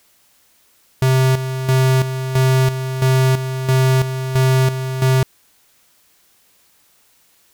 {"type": "tone with tremolo", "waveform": "square", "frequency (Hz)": 130.81, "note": "C3", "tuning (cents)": 0, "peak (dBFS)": -12, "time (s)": [1.02, 5.23], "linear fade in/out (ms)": 2, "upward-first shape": "square", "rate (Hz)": 1.5, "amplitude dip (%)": 65, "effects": ["white hiss -56 dBFS RMS until 7.53 s"]}